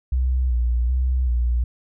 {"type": "tone with vibrato", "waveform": "sine", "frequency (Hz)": 61.74, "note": "B1", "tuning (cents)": 0, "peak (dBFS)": -17, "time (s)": [0.12, 1.64], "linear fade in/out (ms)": 5, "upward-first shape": "square", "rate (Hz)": 1.3, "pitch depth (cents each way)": 52, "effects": []}